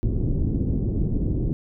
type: low-pass noise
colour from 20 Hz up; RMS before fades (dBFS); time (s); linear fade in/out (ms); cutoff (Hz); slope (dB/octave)
pink; -23; 0.03-1.53; 0; 340; 24
effects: none